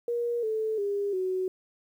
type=tone with pitch steps; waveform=sine; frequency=474.8 / 437.9 / 403.9 / 372.5 Hz; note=A#4 / A4 / G#4 / F#4; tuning=+32 / -8 / -48 / +12 cents; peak=-26 dBFS; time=0.08-1.48 s; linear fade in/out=2 ms; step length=350 ms; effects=10-bit